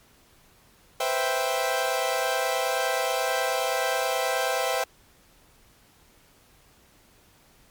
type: chord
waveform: sawtooth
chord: C major seventh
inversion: third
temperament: equal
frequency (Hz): 493.9 / 523.3 / 659.3 / 784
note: B4 / C5 / E5 / G5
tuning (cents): 0 / 0 / 0 / 0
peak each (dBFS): -28 / -25 / -25 / -25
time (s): 1-4.84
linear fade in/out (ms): 5
effects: pink hiss -58 dBFS RMS until 7.7 s + MP3 96 kbps